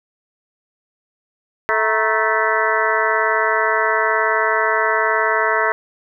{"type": "harmonic tone with a mistuned harmonic", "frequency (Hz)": 219, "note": "A3", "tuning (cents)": -8, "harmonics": [2, 3, 4, 5, 6, 7, 8, 9], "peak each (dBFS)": [-23, -23, -23, -23, -23, -23, -23, -23], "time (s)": [1.69, 5.72], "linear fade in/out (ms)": 0, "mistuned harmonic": 4, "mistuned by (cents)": 120, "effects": []}